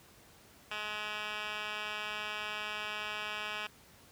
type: tone with band-pass filter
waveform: 10% pulse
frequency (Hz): 211.3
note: G#3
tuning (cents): +30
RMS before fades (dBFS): -39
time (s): 0.71-3.67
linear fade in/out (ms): 5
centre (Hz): 2300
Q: 3.8
effects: pink hiss -59 dBFS RMS until 4.11 s + high-pass 60 Hz 12 dB/octave